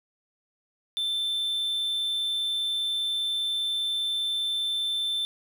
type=tone; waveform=triangle; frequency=3545 Hz; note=A7; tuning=12 cents sharp; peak=-24 dBFS; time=0.97-5.25 s; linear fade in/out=0 ms; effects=9-bit